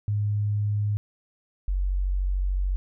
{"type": "tone pair in turn", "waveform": "sine", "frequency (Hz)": [103.83, 46.79], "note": ["G#2", "F#1"], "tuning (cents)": [0, 20], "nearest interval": "octave + major second", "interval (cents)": 1380, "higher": "first", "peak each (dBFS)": -22, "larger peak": "neither", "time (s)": [[0.08, 0.97], [1.68, 2.76]], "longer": "second", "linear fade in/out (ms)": 0, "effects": []}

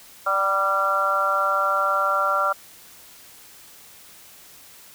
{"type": "harmonic tone with a mistuned harmonic", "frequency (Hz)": 196, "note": "G3", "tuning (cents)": 0, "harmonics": [3, 4, 5, 6, 7], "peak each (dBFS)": [-26, -29, -32, -25, -21], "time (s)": [0.26, 2.53], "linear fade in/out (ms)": 10, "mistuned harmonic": 4, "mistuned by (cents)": -31, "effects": ["white hiss -47 dBFS RMS until 4.94 s"]}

